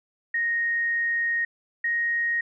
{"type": "tone pair in turn", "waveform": "sine", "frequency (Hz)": [1864.7, 1872.4], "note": ["A#6", "A#6"], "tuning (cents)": [0, 7], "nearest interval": "unison", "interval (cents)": 7, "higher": "second", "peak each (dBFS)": -22, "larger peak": "neither", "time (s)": [[0.34, 1.45], [1.84, 2.41]], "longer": "first", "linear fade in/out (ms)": 5, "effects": []}